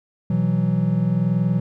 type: chord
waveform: triangle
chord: B suspended fourth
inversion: none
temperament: just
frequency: 123.47 / 164.63 / 185.21 Hz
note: B2 / E3 / F#3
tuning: 0 / -2 / +2 cents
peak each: -21 / -19 / -19 dBFS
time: 0.3-1.6 s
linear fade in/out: 5 ms
effects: none